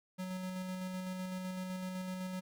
square tone with tremolo, 185 Hz, F#3, in tune, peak -38 dBFS, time 0.18-2.41 s, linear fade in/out 20 ms, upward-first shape square, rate 7.9 Hz, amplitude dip 25%, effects none

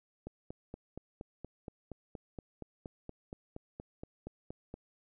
click train, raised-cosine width 2 ms, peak -29 dBFS, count 20, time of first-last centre 0.27-4.741 s, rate 4.25 Hz, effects none

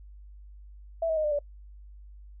sine tone with pitch steps, 660 / 639 / 618.7 / 599 / 579.9 Hz, E5 / D#5 / D#5 / D5 / D5, +2 / +46 / -10 / +34 / -22 cents, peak -24 dBFS, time 1.02-1.39 s, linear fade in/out 5 ms, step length 74 ms, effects noise-tail reverb RT60 0.1 s tail -25 dB re dry + added 50 Hz sine -45 dBFS peak until 2.4 s

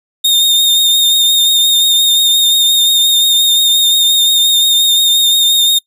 40% pulse tone with vibrato, 3671 Hz, A#7, 27 cents flat, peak -6 dBFS, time 0.24-5.79 s, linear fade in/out 10 ms, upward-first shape triangle, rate 5.7 Hz, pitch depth 33 cents each way, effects noise-tail reverb RT60 0.1 s tail -21 dB re dry

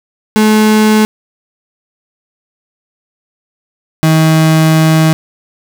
35% pulse tone pair in turn, 215.2 / 158.91 Hz, A3 / D#3, -38 / +37 cents, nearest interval perfect fourth, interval 525 cents, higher first, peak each -4 dBFS, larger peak neither, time 0.36-1.05 / 4.03-5.13 s, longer second, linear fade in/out 0 ms, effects none

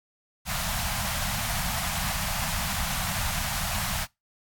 pink band-stop noise, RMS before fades -29 dBFS, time 0.45-4.07 s, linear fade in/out 50 ms, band 210 to 640 Hz, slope 48 dB/octave, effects noise-tail reverb RT60 0.2 s tail -23 dB re dry + AAC 64 kbps

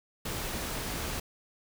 pink noise, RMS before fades -35 dBFS, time 0.25-1.2 s, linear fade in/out 5 ms, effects none

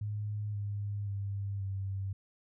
sine tone with pitch steps, 104.7 / 102.13 / 99.63 / 97.18 Hz, G#2 / G#2 / G2 / G2, +15 / -29 / +29 / -15 cents, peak -33 dBFS, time 0.01-2.13 s, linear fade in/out 5 ms, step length 530 ms, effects none

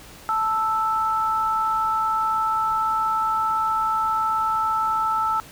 sine tone pair together, 880 / 1318.5 Hz, A5 / E6, 0 / 0 cents, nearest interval perfect fifth, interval 700 cents, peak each -24 / -21 dBFS, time 0.29-5.4 s, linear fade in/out 0 ms, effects pink hiss -44 dBFS RMS until 5.51 s

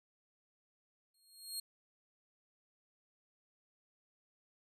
20% pulse tone with exponential growth, 4258 Hz, C8, 30 cents sharp, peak -31 dBFS, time 1.14-1.6 s, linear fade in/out 5 ms, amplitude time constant 100 ms, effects resampled to 32000 Hz

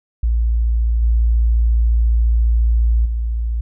sine tone with level steps, 57.2 Hz, A#1, 32 cents flat, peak -13 / -11 / -17 dBFS, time 0.23-3.61 s, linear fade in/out 5 ms, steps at 1.02 / 3.05 s, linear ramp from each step 10 ms, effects none

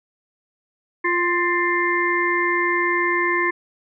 harmonic tone with a mistuned harmonic, 349.2 Hz, F4, in tune, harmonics 1 / 3 / 5 / 6, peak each -23 / -23 / -23 / -23 dBFS, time 1.04-3.51 s, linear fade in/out 10 ms, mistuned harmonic 5, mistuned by +30 cents, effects none

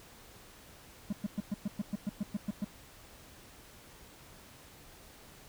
triangle tone bursts, 204.6 Hz, G#3, 26 cents flat, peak -28 dBFS, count 12, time 1.1-2.646 s, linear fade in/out 5 ms, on 28 ms, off 110 ms, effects pink hiss -55 dBFS RMS until 5.48 s

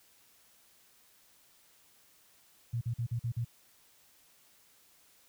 sine tone bursts, 117.8 Hz, A#2, 19 cents sharp, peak -30 dBFS, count 6, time 2.73-3.448 s, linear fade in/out 10 ms, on 83 ms, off 44 ms, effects white hiss -64 dBFS RMS until 5.28 s

